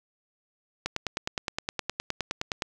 click train, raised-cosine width 0.2 ms, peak -11 dBFS, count 18, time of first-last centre 0.86-2.622 s, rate 9.65 Hz, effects none

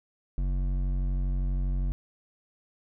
sine tone with hard clipping, 46.25 Hz, F#1, in tune, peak -27 dBFS, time 0.38-1.92 s, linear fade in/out 0 ms, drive 10 dB, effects none

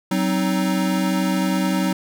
square chord, C diminished, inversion second, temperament equal with one note detuned, 188.34 / 261.6 / 311.1 Hz, Gb3 / C4 / Eb4, +31 / 0 / 0 cents, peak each -21 / -26 / -25 dBFS, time 0.11-1.93 s, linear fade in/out 5 ms, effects none

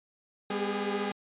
sawtooth tone cluster, 202 / 250.4 / 400.5 / 416 Hz, G#3 / B3 / G4 / G#4, -48 / +24 / +37 / +3 cents, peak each -30 / -35 / -31 / -30 dBFS, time 0.5-1.12 s, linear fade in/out 5 ms, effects resampled to 8000 Hz

